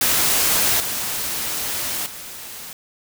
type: noise with level steps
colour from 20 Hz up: white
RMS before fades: -18 / -25 / -35 dBFS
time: 0.01-2.73 s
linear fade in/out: 2 ms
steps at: 0.8 / 2.06 s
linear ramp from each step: 2 ms
effects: none